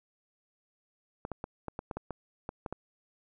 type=clicks; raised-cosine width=1 ms; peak=-22 dBFS; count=11; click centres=1.251 / 1.317 / 1.441 / 1.683 / 1.791 / 1.912 / 1.97 / 2.107 / 2.491 / 2.662 / 2.726 s; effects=none